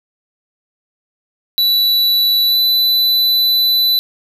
square tone with pitch glide, 3951 to 3990 Hz, B7 to B7, 0 to +17 cents, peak -11 dBFS, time 1.58-3.99 s, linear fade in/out 0 ms, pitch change +17 cents, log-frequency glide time 2.46-2.58 s, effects 8-bit

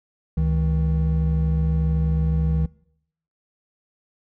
triangle tone pair together, 70.9 / 159.17 Hz, C#2 / D#3, +40 / +40 cents, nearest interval octave + major second, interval 1400 cents, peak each -19 dBFS, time 0.37-2.66 s, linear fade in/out 5 ms, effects noise-tail reverb RT60 0.7 s tail -22 dB re dry

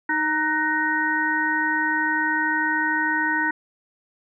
harmonic tone with a mistuned harmonic, 311.1 Hz, D#4, in tune, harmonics 1 / 3 / 5 / 6, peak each -28 / -26 / -24 / -24 dBFS, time 0.09-3.51 s, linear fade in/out 5 ms, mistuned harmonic 5, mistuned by -63 cents, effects none

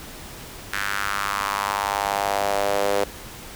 sawtooth tone with high-pass filter sweep, 100.5 Hz, G2, 44 cents sharp, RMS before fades -24 dBFS, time 0.73-3.04 s, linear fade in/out 0 ms, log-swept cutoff 1600 to 490 Hz, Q 3.1, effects pink hiss -39 dBFS RMS until 3.55 s

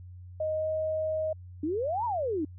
sine tone with pitch glide, 623 to 627.3 Hz, D#5 to D#5, +2 to +14 cents, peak -27 dBFS, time 0.4-1.33 s, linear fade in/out 5 ms, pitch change +12 cents, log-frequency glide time 0.55-0.69 s
sine exponential two-way sweep, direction up then down, 285.9 to 987.8 to 285.9 Hz, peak -27 dBFS, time 1.63-2.45 s, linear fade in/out 5 ms, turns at 2.05 s
effects added 90 Hz sine -43 dBFS peak until 2.58 s

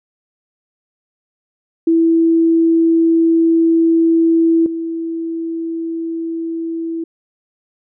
sine tone with level steps, 329.6 Hz, E4, in tune, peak -9 / -19 dBFS, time 1.87-7.04 s, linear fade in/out 5 ms, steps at 4.66 s, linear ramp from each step 2 ms, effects none

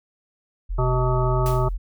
sine tone, 43 Hz, F1, 26 cents flat, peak -23 dBFS, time 0.69-1.78 s, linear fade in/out 20 ms
harmonic tone, 126.7 Hz, B2, 45 cents sharp, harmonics 1 / 3 / 5 / 7 / 9 / 10, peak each -21 / -26 / -28 / -29 / -31 / -31 dBFS, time 0.78-1.69 s, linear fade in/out 10 ms
white noise with exponential decay, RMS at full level -32 dBFS, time 1.46-1.74 s, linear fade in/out 0 ms, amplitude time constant 59 ms
effects none

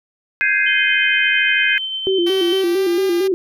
sine chord, Ab major seventh, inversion third, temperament equal with one note detuned, 1568 / 1661.2 / 2093 / 2502 Hz, G6 / Ab6 / C7 / Eb7, 0 / 0 / 0 / +9 cents, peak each -20 / -19 / -19 / -19 dBFS, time 0.41-1.78 s, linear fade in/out 0 ms
sine tone with tremolo, 3089 Hz, G7, 26 cents flat, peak -20 dBFS, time 0.66-2.62 s, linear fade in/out 10 ms, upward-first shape triangle, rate 8.7 Hz, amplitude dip 35%
sine tone with vibrato, 364 Hz, F#4, 28 cents flat, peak -14 dBFS, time 2.07-3.34 s, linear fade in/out 0 ms, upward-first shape square, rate 4.4 Hz, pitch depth 86 cents each way
5% pulse tone with pitch glide, 381.1 to 401.2 Hz, G4 to G4, -49 to +40 cents, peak -16 dBFS, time 2.26-3.28 s, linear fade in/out 10 ms, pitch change +89 cents, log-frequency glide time 2.5-2.97 s
effects none

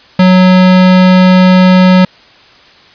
square tone, 184.4 Hz, F#3, 6 cents flat, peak -3 dBFS, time 0.19-2.05 s, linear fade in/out 5 ms, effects white hiss -40 dBFS RMS until 2.94 s + resampled to 11025 Hz

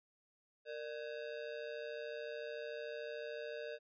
square ring-modulated tone, 530 Hz, C5, 22 cents sharp, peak -40 dBFS, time 0.65-3.79 s, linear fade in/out 50 ms, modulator 66.8 Hz, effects resampled to 11025 Hz

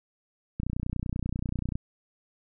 click train, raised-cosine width 5 ms, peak -18 dBFS, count 36, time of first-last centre 0.6-1.755 s, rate 30.3 Hz, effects none

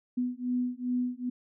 sine beating tone pair, 246.9 / 249.4 Hz, B3 / B3, 0 / +17 cents, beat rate 2.5 Hz, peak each -31 dBFS, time 0.17-1.3 s, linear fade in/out 10 ms, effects none

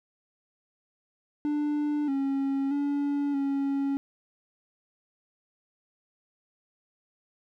triangle tone with pitch steps, 295.8 / 273.6 / 285.5 / 277 Hz, D4 / C#4 / D4 / C#4, +13 / -23 / -49 / -1 cents, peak -23 dBFS, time 1.45-3.97 s, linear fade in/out 0 ms, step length 630 ms, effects none

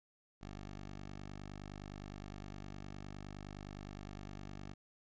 10% pulse tone, 49.72 Hz, G1, 25 cents sharp, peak -38 dBFS, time 0.41-4.74 s, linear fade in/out 10 ms, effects resampled to 16000 Hz

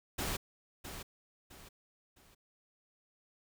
pink noise with echo, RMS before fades -36 dBFS, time 0.18-0.37 s, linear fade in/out 10 ms, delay 660 ms, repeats 3, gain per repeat -9 dB, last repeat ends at 2.35 s, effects none

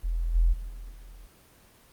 sine tone with level steps, 41.86 Hz, E1, 27 cents sharp, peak -25 / -18 / -33 / -37 / -42 dBFS, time 0.03-1.27 s, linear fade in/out 20 ms, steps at 0.34 / 0.52 / 0.68 / 0.9 s, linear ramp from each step 20 ms, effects pink hiss -57 dBFS RMS until 1.92 s + Opus 24 kbps

